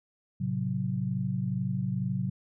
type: chord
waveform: sine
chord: F# diminished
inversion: first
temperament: just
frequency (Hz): 111 / 133.2 / 185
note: A2 / C3 / F#3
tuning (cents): +16 / +31 / 0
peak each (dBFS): -34 / -31 / -31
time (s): 0.4-2.3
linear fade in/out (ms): 10
effects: none